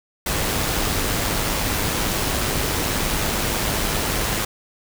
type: noise with amplitude modulation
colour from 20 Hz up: pink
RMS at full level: -21 dBFS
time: 0.26-4.45 s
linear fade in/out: 5 ms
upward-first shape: sine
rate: 105 Hz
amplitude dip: 30%
effects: none